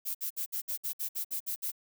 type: noise bursts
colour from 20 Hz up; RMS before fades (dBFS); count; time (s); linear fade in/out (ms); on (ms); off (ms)
violet; -34; 11; 0.05-1.718; 20; 98; 59
effects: none